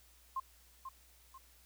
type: tone with echo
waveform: sine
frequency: 1059 Hz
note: C6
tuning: 21 cents sharp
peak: -34 dBFS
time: 0.36-0.4 s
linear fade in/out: 5 ms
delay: 490 ms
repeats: 2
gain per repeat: -8 dB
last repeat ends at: 1.38 s
effects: added 60 Hz sine -65 dBFS peak until 1.65 s + white hiss -65 dBFS RMS until 1.65 s